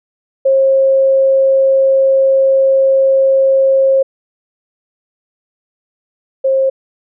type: tone pair in turn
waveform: sine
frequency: 537 / 534 Hz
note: C5 / C5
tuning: +45 / +35 cents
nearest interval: unison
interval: 10 cents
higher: first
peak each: -7 / -9 dBFS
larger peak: first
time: 0.45-4.03 / 6.44-6.7 s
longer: first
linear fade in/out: 10 ms
effects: none